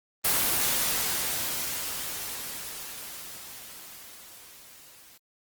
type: noise with level ramp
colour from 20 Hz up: white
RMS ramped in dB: -23 to -53 dBFS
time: 0.24-5.18 s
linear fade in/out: 10 ms
effects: Opus 24 kbps